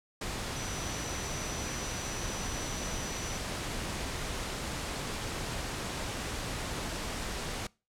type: tone in noise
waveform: sine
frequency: 5920 Hz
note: F#8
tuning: in tune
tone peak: -42 dBFS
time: 0.56-3.38 s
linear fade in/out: 5 ms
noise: pink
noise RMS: -36 dBFS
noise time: 0.21-7.67 s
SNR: -9 dB
effects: noise-tail reverb RT60 0.3 s tail -24 dB re dry + low-pass 9000 Hz 12 dB/octave